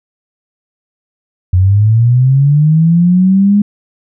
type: linear sweep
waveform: sine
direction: up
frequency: 88.7 to 207.7 Hz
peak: -5 dBFS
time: 1.53-3.62 s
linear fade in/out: 5 ms
effects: none